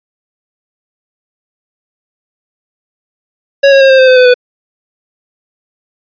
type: tone with pitch steps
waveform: square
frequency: 555 / 546.1 / 537.3 / 528.7 / 520.2 / 511.9 / 503.7 / 495.6 Hz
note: C#5 / C#5 / C5 / C5 / C5 / C5 / B4 / B4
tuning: +2 / -26 / +46 / +18 / -10 / -38 / +34 / +6 cents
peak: -3 dBFS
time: 3.63-4.342 s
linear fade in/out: 10 ms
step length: 89 ms
effects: resampled to 11025 Hz